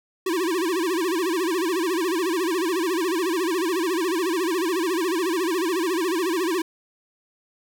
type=tone with vibrato; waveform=square; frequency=349.2 Hz; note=F4; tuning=in tune; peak=-22 dBFS; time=0.26-6.62 s; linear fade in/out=5 ms; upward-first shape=sine; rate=14 Hz; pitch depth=170 cents each way; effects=none